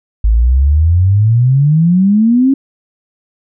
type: exponential sweep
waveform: sine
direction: up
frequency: 51.91 to 277.2 Hz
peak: -6 dBFS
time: 0.24-2.54 s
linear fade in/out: 5 ms
effects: none